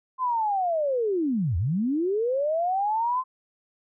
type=linear two-way sweep; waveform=sine; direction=down then up; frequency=1046.5 to 76.8 to 1046.5 Hz; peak=-22 dBFS; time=0.18-3.24 s; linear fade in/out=50 ms; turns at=1.57 s; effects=none